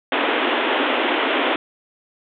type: band-pass noise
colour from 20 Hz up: pink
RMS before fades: -20 dBFS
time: 0.12-1.56 s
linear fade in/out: 2 ms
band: 250 to 3500 Hz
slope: 96 dB/octave
effects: none